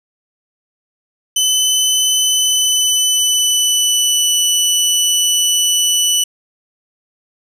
20% pulse tone with pitch glide, 3021 to 2971 Hz, F#7 to F#7, +35 to +6 cents, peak -6 dBFS, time 1.36-6.24 s, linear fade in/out 5 ms, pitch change -29 cents, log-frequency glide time 2.16-4.35 s, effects none

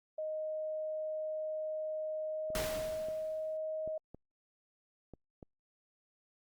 sine tone with pitch glide, 622.3 to 627.7 Hz, D#5 to D#5, 0 to +15 cents, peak -35 dBFS, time 0.18-3.98 s, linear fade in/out 5 ms, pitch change +15 cents, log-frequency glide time 2.3-2.75 s
clicks, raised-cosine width 2 ms, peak -35 dBFS, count 7, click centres 2.503 / 2.617 / 3.086 / 3.876 / 4.146 / 5.137 / 5.428 s
pink noise with exponential decay, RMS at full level -35 dBFS, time 2.55-3.57 s, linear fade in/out 1 ms, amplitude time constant 220 ms
effects Opus 48 kbps

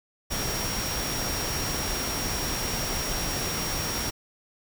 sine tone in noise, 5600 Hz, F8, 4 cents sharp, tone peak -33 dBFS, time 0.3-4.11 s, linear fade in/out 20 ms, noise pink, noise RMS -30 dBFS, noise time 0.3-4.11 s, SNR -6 dB, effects none

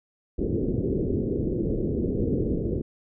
white low-pass noise, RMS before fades -26 dBFS, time 0.38-2.82 s, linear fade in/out 10 ms, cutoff 450 Hz, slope 48 dB/octave, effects none

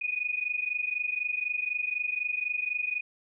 sine tone pair together, 2462 / 2486 Hz, D#7 / D#7, -19 / -2 cents, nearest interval unison, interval 17 cents, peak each -31 / -31 dBFS, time 0.01-3.01 s, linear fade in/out 10 ms, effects none

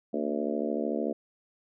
harmonic tone with a mistuned harmonic, 73.42 Hz, D2, in tune, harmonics 3 / 4 / 5 / 6 / 7 / 8 / 9, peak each -33 / -34 / -35 / -36 / -36 / -37 / -38 dBFS, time 0.13-1.13 s, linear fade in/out 10 ms, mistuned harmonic 3, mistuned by +65 cents, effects none

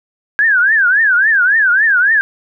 sine tone with vibrato, 1609 Hz, G6, 45 cents sharp, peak -8 dBFS, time 0.39-2.21 s, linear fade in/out 0 ms, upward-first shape triangle, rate 3.6 Hz, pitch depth 250 cents each way, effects none

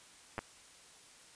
clicks, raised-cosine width 0.5 ms, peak -22 dBFS, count 2, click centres 0.381 / 0.39 s, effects white hiss -58 dBFS RMS until 1.35 s + resampled to 22050 Hz

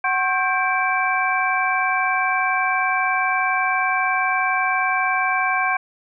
sine tone cluster, 748 / 1080 / 1583 / 2325 Hz, F#5 / C#6 / G6 / D7, +19 / -45 / +17 / -18 cents, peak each -23 dBFS, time 0.04-5.77 s, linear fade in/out 5 ms, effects none

